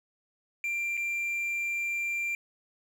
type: tone with dropouts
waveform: triangle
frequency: 2371 Hz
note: D7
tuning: 16 cents sharp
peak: -27 dBFS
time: 0.64-2.35 s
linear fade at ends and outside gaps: 1 ms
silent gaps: 0.97-0.975 s
effects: 10-bit